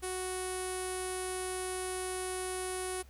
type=tone with low-pass filter; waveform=sawtooth; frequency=370 Hz; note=F#4; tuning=in tune; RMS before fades=-37 dBFS; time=0.02-3.03 s; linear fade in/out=20 ms; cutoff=10000 Hz; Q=9.4; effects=added 65 Hz sine -52 dBFS peak until 3.09 s + pink hiss -63 dBFS RMS until 3.09 s